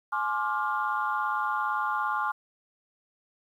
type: chord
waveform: sine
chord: D half-diminished seventh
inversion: second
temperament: just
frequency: 845.8 / 1057.2 / 1174.7 / 1409.6 Hz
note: Ab5 / C6 / D6 / F6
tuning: +31 / +18 / 0 / +16 cents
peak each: -31 dBFS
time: 0.12-2.32 s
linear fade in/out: 10 ms
effects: tanh soft clip ceiling -16 dBFS + 10-bit